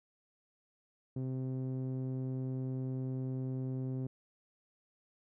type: tone with low-pass filter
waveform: sawtooth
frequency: 130 Hz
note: C3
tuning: 11 cents flat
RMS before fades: -37 dBFS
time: 1.16-4.07 s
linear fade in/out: 5 ms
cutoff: 330 Hz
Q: 1.1
effects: none